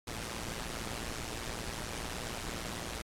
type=noise with amplitude modulation; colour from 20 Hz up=pink; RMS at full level=-36 dBFS; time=0.07-3.02 s; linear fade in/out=5 ms; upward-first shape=sine; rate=116 Hz; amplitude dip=85%; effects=low-pass 10000 Hz 12 dB/octave + AAC 64 kbps